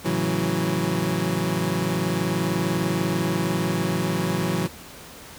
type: chord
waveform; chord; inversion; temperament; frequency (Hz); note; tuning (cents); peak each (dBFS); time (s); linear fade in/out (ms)
25% pulse; F# minor seventh; first; equal; 110 / 138.59 / 164.81 / 185; A2 / C#3 / E3 / F#3; 0 / 0 / 0 / 0; -27 / -27 / -22 / -22; 0.04-4.68; 20
effects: pink hiss -42 dBFS RMS until 5.38 s + high-pass 60 Hz 12 dB/octave